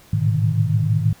sine tone cluster, 106.1 / 112.4 / 125.2 / 147.9 / 156.3 Hz, G#2 / A2 / B2 / D3 / D#3, +38 / +37 / +24 / +13 / +8 cents, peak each -19 / -23 / -26 / -27 / -21 dBFS, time 0.13-1.13 s, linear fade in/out 5 ms, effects pink hiss -49 dBFS RMS until 1.2 s

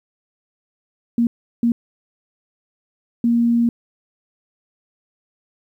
sine tone bursts at uneven times, 235 Hz, A#3, 14 cents sharp, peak -13 dBFS, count 3, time 1.18-1.27 / 1.63-1.72 / 3.24-3.69 s, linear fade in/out 2 ms, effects 9-bit

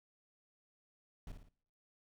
brown noise with echo, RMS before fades -45 dBFS, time 1.27-1.32 s, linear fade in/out 2 ms, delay 56 ms, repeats 3, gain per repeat -6 dB, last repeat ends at 1.488 s, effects noise-tail reverb RT60 0.7 s tail -24 dB re dry

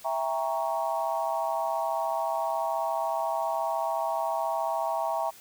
sine chord, E diminished seventh, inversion none, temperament equal with one note detuned, 659.3 / 798.2 / 932.3 / 1108.7 Hz, E5 / G5 / Bb5 / Db6, 0 / +31 / 0 / 0 cents, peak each -30 / -32 / -31 / -36 dBFS, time 0.04-5.31 s, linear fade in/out 20 ms, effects white hiss -51 dBFS RMS until 5.4 s

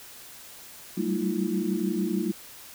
sine tone cluster, 190.3 / 197 / 223.4 / 315.6 / 346.3 Hz, F#3 / G3 / A3 / D#4 / F4, +49 / +9 / +27 / +25 / -15 cents, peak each -31 dBFS, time 0.97-2.32 s, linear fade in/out 10 ms, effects white hiss -46 dBFS RMS until 2.74 s

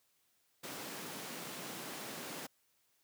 pink high-pass noise, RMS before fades -45 dBFS, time 0.63-2.47 s, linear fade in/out 10 ms, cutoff 160 Hz, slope 24 dB/octave, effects white hiss -75 dBFS RMS until 3.03 s + high-pass 60 Hz 12 dB/octave

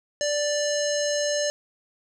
square tone with low-pass filter, 587 Hz, D5, 1 cent flat, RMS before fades -25 dBFS, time 0.21-1.5 s, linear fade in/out 0 ms, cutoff 6200 Hz, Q 6.3, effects none

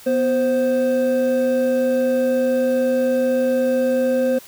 triangle tone pair together, 247.1 / 523 Hz, B3 / C5, +1 / -1 cents, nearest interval octave + minor second, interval 1298 cents, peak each -19 / -15 dBFS, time 0.06-4.39 s, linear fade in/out 10 ms, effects white hiss -43 dBFS RMS until 4.47 s

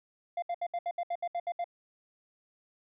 triangle tone bursts, 695 Hz, F5, 9 cents flat, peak -28 dBFS, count 11, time 0.37-1.643 s, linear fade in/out 5 ms, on 53 ms, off 69 ms, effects resampled to 8000 Hz

